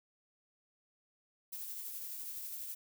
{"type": "noise with tremolo", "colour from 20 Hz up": "violet", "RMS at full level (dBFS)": -42, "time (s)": [1.52, 2.75], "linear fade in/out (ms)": 10, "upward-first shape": "triangle", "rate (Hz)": 12, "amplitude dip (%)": 35, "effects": []}